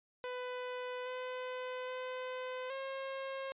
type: tone with pitch steps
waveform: sawtooth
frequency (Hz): 499.4 / 506 / 509 / 538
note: B4 / B4 / C5 / C5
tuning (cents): +19 / +42 / -48 / +48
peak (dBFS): -35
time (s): 0.24-3.52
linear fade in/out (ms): 0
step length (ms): 820
effects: resampled to 8000 Hz